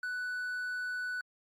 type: tone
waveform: triangle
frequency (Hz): 1487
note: F#6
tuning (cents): +8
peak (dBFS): -32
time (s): 0.03-1.21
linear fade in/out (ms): 2
effects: Opus 48 kbps